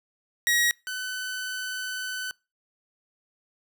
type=tone pair in turn; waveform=sawtooth; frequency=1900 / 1508 Hz; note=A#6 / F#6; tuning=+33 / +32 cents; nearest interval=major third; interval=401 cents; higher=first; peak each=-17 / -27 dBFS; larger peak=first; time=0.47-0.71 / 0.87-2.31 s; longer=second; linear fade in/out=0 ms; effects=noise-tail reverb RT60 0.3 s tail -26 dB re dry